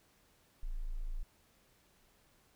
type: tone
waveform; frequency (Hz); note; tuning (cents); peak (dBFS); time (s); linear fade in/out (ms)
sine; 27.5; A0; 0; -35; 0.63-1.23; 0
effects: pink hiss -69 dBFS RMS until 2.55 s